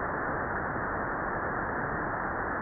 white low-pass noise, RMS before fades -32 dBFS, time 0-2.61 s, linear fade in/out 0 ms, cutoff 1800 Hz, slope 96 dB/octave, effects none

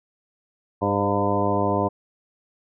harmonic tone with a mistuned harmonic, 100.8 Hz, G2, 49 cents sharp, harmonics 1 / 2 / 3 / 4 / 5 / 6 / 7 / 9 / 10, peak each -28 / -28 / -28 / -28 / -28 / -28 / -28 / -28 / -28 dBFS, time 0.81-1.89 s, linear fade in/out 20 ms, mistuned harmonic 5, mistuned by +21 cents, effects none

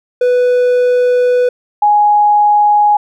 triangle / sine tone pair in turn, 494.9 / 832.3 Hz, B4 / G#5, +4 / +4 cents, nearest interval major sixth, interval 900 cents, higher second, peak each -6 dBFS, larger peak neither, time 0.21-1.49 / 1.82-2.97 s, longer first, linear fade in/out 5 ms, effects none

